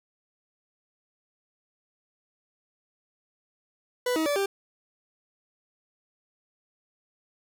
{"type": "tone with pitch steps", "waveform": "40% pulse", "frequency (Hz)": [495.1, 318.1, 579, 394.8], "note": ["B4", "D#4", "D5", "G4"], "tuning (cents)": [4, 38, -25, 12], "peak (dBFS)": -23, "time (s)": [4.06, 4.46], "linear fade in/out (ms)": 5, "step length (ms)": 100, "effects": []}